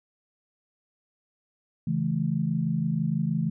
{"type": "chord", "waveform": "sine", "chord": "A major", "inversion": "first", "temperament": "equal with one note detuned", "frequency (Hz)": [138.59, 164.81, 216.1], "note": ["C#3", "E3", "A3"], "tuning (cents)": [0, 0, -31], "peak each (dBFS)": [-30, -26, -29], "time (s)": [1.87, 3.5], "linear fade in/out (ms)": 5, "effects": []}